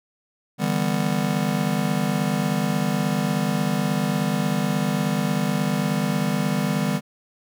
square chord, E minor seventh, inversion third, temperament just, 148.33 / 164.81 / 197.78 / 247.2 Hz, D3 / E3 / G3 / B3, +18 / 0 / +16 / +2 cents, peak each -28 / -28 / -25 / -28 dBFS, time 0.58-7.01 s, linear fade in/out 50 ms, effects none

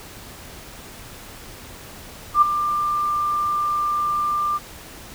sine tone with ADSR envelope, 1190 Hz, D6, 22 cents sharp, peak -8 dBFS, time 2.34-4.59 s, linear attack 78 ms, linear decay 12 ms, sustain -11 dB, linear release 30 ms, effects pink hiss -40 dBFS RMS until 5.14 s

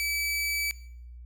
sawtooth tone, 2300 Hz, D7, 37 cents flat, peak -24 dBFS, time 0-0.71 s, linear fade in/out 0 ms, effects noise-tail reverb RT60 0.7 s tail -19 dB re dry + added 60 Hz sine -42 dBFS peak until 1.25 s

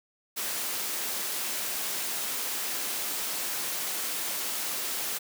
white high-pass noise, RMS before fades -32 dBFS, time 0.36-5.19 s, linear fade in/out 20 ms, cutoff 220 Hz, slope 12 dB/octave, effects none

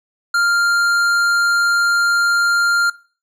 triangle tone with tanh clipping, 1396.9 Hz, F6, in tune, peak -15 dBFS, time 0.34-2.9 s, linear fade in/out 5 ms, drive 17 dB, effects noise-tail reverb RT60 0.4 s tail -20 dB re dry

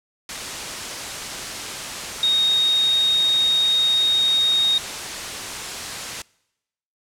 sine tone in noise, 3729 Hz, A#7, in tune, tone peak -15 dBFS, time 2.23-4.78 s, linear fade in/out 2 ms, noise white, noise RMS -29 dBFS, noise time 0.29-6.22 s, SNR +11 dB, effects noise-tail reverb RT60 0.9 s tail -25 dB re dry + low-pass 8000 Hz 12 dB/octave

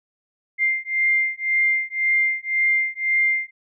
sine beating tone pair, 2100 / 2101.9 Hz, C7 / C7, +6 / +7 cents, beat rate 1.9 Hz, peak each -21 dBFS, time 0.58-3.51 s, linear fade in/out 50 ms, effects none

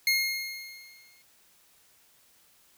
25% pulse tone with exponential decay, 2145 Hz, C7, 42 cents sharp, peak -17 dBFS, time 0.07-1.22 s, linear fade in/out 2 ms, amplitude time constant 250 ms, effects white hiss -62 dBFS RMS until 2.77 s

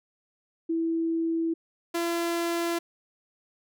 sine / sawtooth tone pair in turn, 329 / 339.6 Hz, E4 / F4, -3 / -48 cents, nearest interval minor second, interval 55 cents, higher second, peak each -24 / -22 dBFS, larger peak second, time 0.69-1.54 / 1.94-2.79 s, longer neither, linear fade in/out 10 ms, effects none

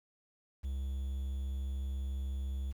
triangle tone with quantisation, 67 Hz, C2, 42 cents sharp, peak -32 dBFS, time 0.63-2.73 s, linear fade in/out 20 ms, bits 10, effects none

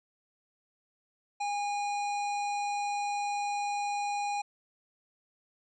harmonic tone, 817 Hz, G#5, 29 cents flat, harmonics 1 / 3 / 5 / 7 / 9 / 10, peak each -30 / -40 / -46 / -50 / -49 / -55 dBFS, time 1.4-4.42 s, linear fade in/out 10 ms, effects none

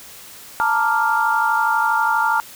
sine chord, Bb major seventh, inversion third, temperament equal, 880 / 932.3 / 1174.7 / 1396.9 Hz, A5 / Bb5 / D6 / F6, 0 / 0 / 0 / 0 cents, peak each -20 / -21 / -25 / -19 dBFS, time 0.6-2.4 s, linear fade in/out 0 ms, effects white hiss -40 dBFS RMS until 2.55 s

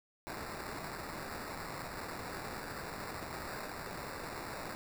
white noise with sample-and-hold, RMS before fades -43 dBFS, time 0.27-4.75 s, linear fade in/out 0 ms, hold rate 3150 Hz, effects none

